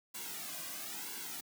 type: noise with flanger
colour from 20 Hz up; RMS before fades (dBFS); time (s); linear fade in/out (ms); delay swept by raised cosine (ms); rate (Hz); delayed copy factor
white; -43; 0.14-1.41; 10; 1.6 to 2.28; 1; -0.95
effects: high-pass 150 Hz 12 dB/octave